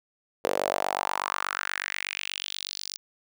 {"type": "tone with high-pass filter sweep", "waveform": "sawtooth", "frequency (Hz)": 48.23, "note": "G1", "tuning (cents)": -27, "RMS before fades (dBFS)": -31, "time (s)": [0.44, 2.97], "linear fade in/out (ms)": 0, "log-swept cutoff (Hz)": [480, 5300], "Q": 3.6, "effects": []}